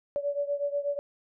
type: beating tone pair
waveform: sine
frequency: 570 / 578.2 Hz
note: C#5 / D5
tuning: +48 / -27 cents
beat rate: 8.2 Hz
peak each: -29 / -32 dBFS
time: 0.16-0.99 s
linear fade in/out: 0 ms
effects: none